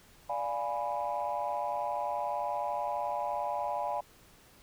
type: chord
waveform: sine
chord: D diminished seventh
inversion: none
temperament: equal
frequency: 587.3 / 698.5 / 830.6 / 987.8 Hz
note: D5 / F5 / Ab5 / Cb6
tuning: 0 / 0 / 0 / 0 cents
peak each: -36 / -36 / -34 / -36 dBFS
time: 0.29-4.01 s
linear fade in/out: 10 ms
effects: tanh soft clip ceiling -23 dBFS + pink hiss -59 dBFS RMS until 4.62 s